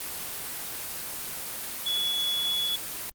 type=tone in noise; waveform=sine; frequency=3399 Hz; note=G#7; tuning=39 cents sharp; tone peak=-25 dBFS; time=1.86-2.76 s; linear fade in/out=5 ms; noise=white; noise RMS=-35 dBFS; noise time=0-3.1 s; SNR=+7 dB; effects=Opus 24 kbps